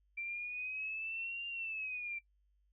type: exponential two-way sweep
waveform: sine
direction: up then down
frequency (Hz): 2349 to 2796 to 2349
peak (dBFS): -38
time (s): 0.17-2.19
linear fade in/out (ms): 10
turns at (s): 1.47
effects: noise-tail reverb RT60 0.1 s tail -19 dB re dry + added 50 Hz sine -70 dBFS peak until 2.72 s